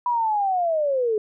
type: linear sweep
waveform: sine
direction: down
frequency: 987.8 to 415.3 Hz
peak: -19 dBFS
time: 0.06-1.18 s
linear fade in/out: 2 ms
effects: none